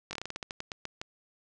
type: slowing click train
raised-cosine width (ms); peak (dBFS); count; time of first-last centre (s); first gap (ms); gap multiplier
0.2; -19; 14; 0.11-1.015; 20; 1.19
effects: resampled to 24000 Hz + 9-bit